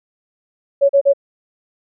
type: tone bursts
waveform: sine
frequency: 558 Hz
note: C#5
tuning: 11 cents sharp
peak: -8 dBFS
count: 3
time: 0.81-1.135 s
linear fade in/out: 20 ms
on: 83 ms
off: 38 ms
effects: none